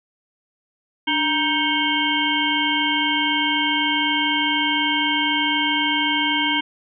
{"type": "harmonic tone with a mistuned harmonic", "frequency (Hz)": 313.8, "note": "D#4", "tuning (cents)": 15, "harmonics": [1, 3, 5, 7, 9, 10], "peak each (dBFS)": [-25, -24, -27, -24, -29, -23], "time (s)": [1.07, 6.61], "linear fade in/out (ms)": 10, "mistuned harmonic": 1, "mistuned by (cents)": -110, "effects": []}